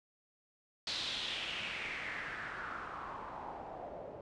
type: noise with low-pass filter sweep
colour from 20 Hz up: white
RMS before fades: -42 dBFS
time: 0.87-4.21 s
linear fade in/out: 2 ms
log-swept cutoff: 4300 to 550 Hz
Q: 3.8
effects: resampled to 22050 Hz